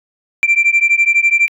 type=beating tone pair; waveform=sine; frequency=2349 / 2361 Hz; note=D7 / D7; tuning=0 / +9 cents; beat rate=12 Hz; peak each=-11 dBFS; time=0.43-1.48 s; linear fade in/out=0 ms; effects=tanh soft clip ceiling -5 dBFS